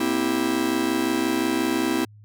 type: chord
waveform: 45% pulse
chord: C dominant seventh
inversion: third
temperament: just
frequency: 235.5 / 261.6 / 327 / 392.4 Hz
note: Bb3 / C4 / E4 / G4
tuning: +18 / 0 / -14 / +2 cents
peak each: -30 / -26 / -24 / -30 dBFS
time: 0-2.05 s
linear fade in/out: 5 ms
effects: added 105 Hz sine -45 dBFS peak until 2.24 s